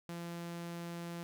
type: tone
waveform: sawtooth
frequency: 170.9 Hz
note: F3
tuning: 37 cents flat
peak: -37 dBFS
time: 0.09-1.23 s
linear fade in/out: 0 ms
effects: none